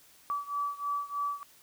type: beating tone pair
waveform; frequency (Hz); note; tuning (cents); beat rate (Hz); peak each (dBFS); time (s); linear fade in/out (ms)
sine; 1149 / 1152.2; D6 / D6; -38 / -33; 3.2; -33 / -35; 0.3-1.43; 0
effects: white hiss -59 dBFS RMS until 1.62 s